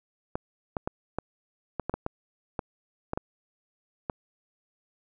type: clicks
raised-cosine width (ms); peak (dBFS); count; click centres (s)
1; -15; 12; 0.355 / 0.768 / 0.875 / 1.186 / 1.797 / 1.896 / 1.94 / 2.064 / 2.592 / 3.134 / 3.175 / 4.098
effects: none